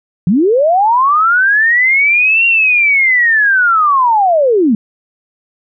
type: linear two-way sweep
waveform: sine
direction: up then down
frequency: 155.56 to 2769 to 201.8 Hz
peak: -7 dBFS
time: 0.27-4.75 s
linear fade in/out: 2 ms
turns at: 2.46 s
effects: none